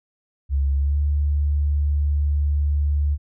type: tone with pitch glide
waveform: sine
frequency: 69.3 to 72.83 Hz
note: C#2 to D2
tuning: 0 to -14 cents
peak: -17 dBFS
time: 0.49-3.18 s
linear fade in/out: 50 ms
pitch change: +86 cents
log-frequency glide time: 0.76-0.99 s
effects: none